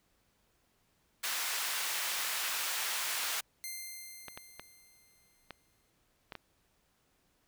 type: high-pass noise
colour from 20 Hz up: pink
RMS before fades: -35 dBFS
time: 1.23-3.41 s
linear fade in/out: 10 ms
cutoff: 1300 Hz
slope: 12 dB/octave
type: tone with exponential decay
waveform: 5% pulse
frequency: 2093 Hz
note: C7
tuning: in tune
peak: -28 dBFS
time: 3.64-5.9 s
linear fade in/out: 0 ms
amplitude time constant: 490 ms
type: clicks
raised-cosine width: 0.3 ms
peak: -26 dBFS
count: 6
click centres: 4.283 / 4.375 / 4.596 / 5.507 / 6.322 / 6.353 s
effects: pink hiss -73 dBFS RMS until 7.47 s